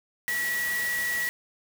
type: tone in noise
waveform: sine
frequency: 1932 Hz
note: B6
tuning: 39 cents flat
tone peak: -26 dBFS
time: 0.28-1.29 s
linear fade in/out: 0 ms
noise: white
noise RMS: -35 dBFS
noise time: 0.28-1.29 s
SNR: +6 dB
effects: none